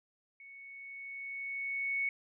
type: tone with level ramp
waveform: sine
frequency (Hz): 2217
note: C#7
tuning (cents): 0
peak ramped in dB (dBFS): -50 to -29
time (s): 0.4-2.09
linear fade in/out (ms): 2
effects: none